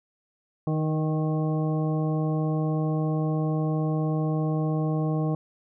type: harmonic tone with a mistuned harmonic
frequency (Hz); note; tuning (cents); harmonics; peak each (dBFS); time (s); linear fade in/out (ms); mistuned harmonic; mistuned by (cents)
155.56; D#3; 0; 1 / 2 / 3 / 4 / 5 / 7; -24 / -30 / -34 / -36 / -38 / -41; 0.67-5.35; 2; 3; +19
effects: none